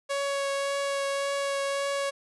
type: tone with vibrato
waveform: sawtooth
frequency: 557 Hz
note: C#5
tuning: 8 cents sharp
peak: -23 dBFS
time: 0.09-2.11 s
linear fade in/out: 20 ms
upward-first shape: triangle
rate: 1.8 Hz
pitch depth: 11 cents each way
effects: resampled to 24000 Hz